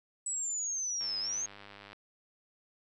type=linear two-way sweep; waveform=sine; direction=down then up; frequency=7940 to 4990 to 6580 Hz; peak=-32 dBFS; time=0.26-1.46 s; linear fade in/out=5 ms; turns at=1.19 s
type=click train; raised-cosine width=0.3 ms; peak=-33 dBFS; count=94; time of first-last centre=1.01-1.931 s; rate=101 Hz
effects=none